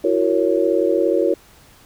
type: chord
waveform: sine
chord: F# dominant seventh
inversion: third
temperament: just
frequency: 333 / 370 / 462.5 / 555 Hz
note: E4 / F#4 / A#4 / C#5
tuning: +18 / 0 / -14 / +2 cents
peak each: -20 dBFS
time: 0.04-1.34 s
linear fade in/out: 5 ms
effects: pink hiss -49 dBFS RMS until 1.85 s